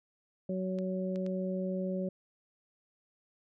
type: harmonic tone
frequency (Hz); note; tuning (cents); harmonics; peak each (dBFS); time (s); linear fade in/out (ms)
186.6; F#3; +15; 1 / 2 / 3; -33 / -39 / -37; 0.49-2.09; 5
type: clicks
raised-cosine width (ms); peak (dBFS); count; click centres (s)
0.2; -33; 3; 0.787 / 1.159 / 1.264
effects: none